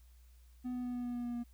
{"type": "tone with pitch steps", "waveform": "triangle", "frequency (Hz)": [249.6, 248, 246.4, 244.9, 243.3, 241.8, 240.3, 238.7], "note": ["B3", "B3", "B3", "B3", "B3", "B3", "B3", "A#3"], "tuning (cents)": [19, 7, -4, -14, -26, -36, -47, 41], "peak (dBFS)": -34, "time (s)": [0.64, 1.44], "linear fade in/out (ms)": 20, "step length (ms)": 100, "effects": ["added 60 Hz sine -57 dBFS peak until 1.53 s", "white hiss -72 dBFS RMS until 1.53 s"]}